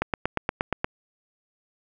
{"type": "click train", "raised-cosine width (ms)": 0.5, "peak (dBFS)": -8, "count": 8, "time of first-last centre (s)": [0.02, 0.844], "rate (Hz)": 8.49, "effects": []}